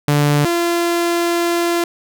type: tone pair in turn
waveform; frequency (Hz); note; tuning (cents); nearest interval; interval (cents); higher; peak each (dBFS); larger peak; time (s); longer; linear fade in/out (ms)
sawtooth; 146.2 / 342.8; D3 / F4; -7 / -32; octave + minor third; 1475; second; -8 / -11; first; 0.08-0.45 / 0.45-1.84; second; 2
effects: none